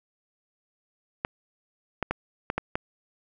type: clicks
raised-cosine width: 0.5 ms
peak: -11 dBFS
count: 6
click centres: 1.249 / 2.027 / 2.11 / 2.501 / 2.58 / 2.755 s
effects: none